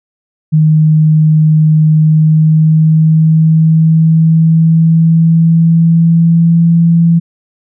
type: tone with pitch glide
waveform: sine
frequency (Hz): 155.56 to 167.69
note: D#3 to E3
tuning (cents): 0 to +30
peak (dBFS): -4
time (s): 0.52-7.2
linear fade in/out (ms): 20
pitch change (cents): +130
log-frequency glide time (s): 1.94-6.66
effects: none